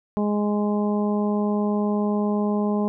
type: harmonic tone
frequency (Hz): 207.7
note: G#3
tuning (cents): 0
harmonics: 1 / 2 / 3 / 4 / 5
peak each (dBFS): -21 / -27 / -31 / -33 / -35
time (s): 0.17-2.88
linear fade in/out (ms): 0
effects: none